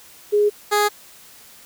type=tone pair in turn; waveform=sine / 15% pulse; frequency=415.3 / 415.3 Hz; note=G#4 / G#4; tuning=0 / 0 cents; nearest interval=unison; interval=0 cents; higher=neither; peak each=-13 / -9 dBFS; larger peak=second; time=0.32-0.5 / 0.71-0.89 s; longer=neither; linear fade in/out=20 ms; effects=white hiss -46 dBFS RMS until 1.65 s